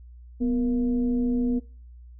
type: tone with frequency modulation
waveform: sine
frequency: 246.9 Hz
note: B3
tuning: in tune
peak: -21 dBFS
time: 0.4-1.6 s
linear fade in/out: 20 ms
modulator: 220 Hz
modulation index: 0.52
effects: noise-tail reverb RT60 0.4 s tail -22 dB re dry + added 60 Hz sine -43 dBFS peak until 2.19 s